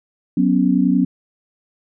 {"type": "chord", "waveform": "sine", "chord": "F# suspended fourth", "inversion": "none", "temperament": "equal", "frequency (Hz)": [185, 246.9, 277.2], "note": ["F#3", "B3", "C#4"], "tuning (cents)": [0, 0, 0], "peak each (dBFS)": -17, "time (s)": [0.37, 1.05], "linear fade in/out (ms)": 5, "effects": []}